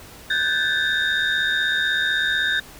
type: tone cluster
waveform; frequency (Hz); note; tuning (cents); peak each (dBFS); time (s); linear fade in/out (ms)
sine; 1507 / 1583 / 1740 / 3685; F#6 / G6 / A6 / A#7; +31 / +17 / -20 / -21; -25 / -22 / -23 / -23; 0.3-2.6; 5
effects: tanh soft clip ceiling -13 dBFS + pink hiss -43 dBFS RMS until 2.79 s